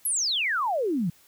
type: exponential sweep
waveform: sine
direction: down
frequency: 11840 to 155.56 Hz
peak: -23 dBFS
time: 0.05-1.1 s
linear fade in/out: 5 ms
effects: white hiss -58 dBFS RMS until 1.27 s